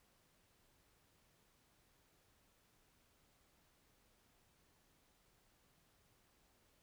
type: silence
effects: pink hiss -74 dBFS RMS until 6.82 s